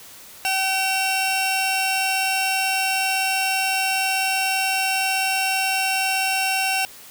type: tone pair together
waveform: sawtooth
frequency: 764 / 2719 Hz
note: G5 / F7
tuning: -45 / -47 cents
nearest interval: octave + minor seventh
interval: 2198 cents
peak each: -19 dBFS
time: 0.45-6.85 s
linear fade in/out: 0 ms
effects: white hiss -43 dBFS RMS until 7.1 s